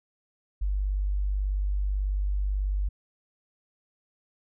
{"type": "tone", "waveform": "sine", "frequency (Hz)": 49.13, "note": "G1", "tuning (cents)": 5, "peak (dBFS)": -24, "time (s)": [0.61, 2.89], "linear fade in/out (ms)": 10, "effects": []}